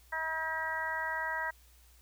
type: harmonic tone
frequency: 319.8 Hz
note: D#4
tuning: 48 cents sharp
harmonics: 2 / 3 / 4 / 5 / 6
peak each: -43 / -37 / -44 / -37 / -37 dBFS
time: 0.12-1.51 s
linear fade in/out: 10 ms
effects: added 60 Hz sine -59 dBFS peak until 2.01 s + white hiss -64 dBFS RMS until 2.01 s